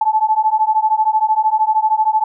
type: beating tone pair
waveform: sine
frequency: 862 / 875 Hz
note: A5 / A5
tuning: -36 / -10 cents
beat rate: 13 Hz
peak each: -15 dBFS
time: 0.01-2.24 s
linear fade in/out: 5 ms
effects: none